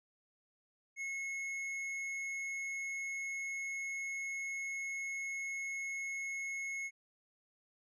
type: tone with hard clipping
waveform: triangle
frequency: 2178 Hz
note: C#7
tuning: 31 cents flat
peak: -39 dBFS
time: 0.96-6.91 s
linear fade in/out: 50 ms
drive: 10 dB
effects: resampled to 24000 Hz